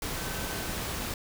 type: tone in noise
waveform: sine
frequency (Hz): 1532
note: G6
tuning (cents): -40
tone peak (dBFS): -44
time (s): 0.16-0.71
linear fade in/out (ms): 2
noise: pink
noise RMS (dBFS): -34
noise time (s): 0.02-1.14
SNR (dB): -13
effects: none